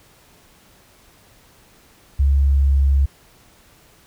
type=tone with pitch glide; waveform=sine; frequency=69.3 to 68.78 Hz; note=C#2 to C#2; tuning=0 to -13 cents; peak=-12 dBFS; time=2.19-3.06 s; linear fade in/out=10 ms; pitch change=-13 cents; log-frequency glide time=2.44-2.76 s; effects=pink hiss -52 dBFS RMS until 4.06 s